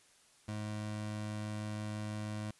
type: tone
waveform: 25% pulse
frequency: 106.2 Hz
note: G#2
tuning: 39 cents sharp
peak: -34 dBFS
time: 0.48-2.51 s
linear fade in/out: 5 ms
effects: white hiss -65 dBFS RMS until 2.59 s + resampled to 24000 Hz